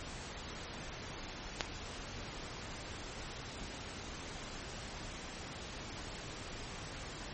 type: click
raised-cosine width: 0.2 ms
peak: -13 dBFS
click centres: 1.608 s
effects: pink hiss -45 dBFS RMS until 7.33 s + MP3 32 kbps